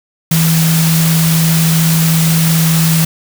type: tone in noise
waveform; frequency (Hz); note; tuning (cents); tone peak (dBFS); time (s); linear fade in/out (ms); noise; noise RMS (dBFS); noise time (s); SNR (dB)
sine; 162.6; E3; -23; -9; 0.31-3.05; 5; white; -17; 0.31-3.05; +5
effects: none